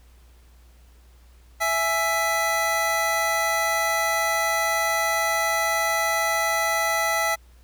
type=tone cluster; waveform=square; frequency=662 / 835 / 1324 / 1986 Hz; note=E5 / G#5 / E6 / B6; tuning=+7 / +9 / +7 / +9 cents; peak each=-28 dBFS; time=1.6-7.36 s; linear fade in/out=20 ms; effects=added 60 Hz sine -49 dBFS peak until 7.63 s + pink hiss -60 dBFS RMS until 7.63 s